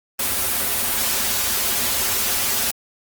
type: noise with comb filter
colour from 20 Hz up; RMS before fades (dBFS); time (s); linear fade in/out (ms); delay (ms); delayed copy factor
white; -21; 0.19-2.71; 5; 6.4; -0.8
effects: Opus 32 kbps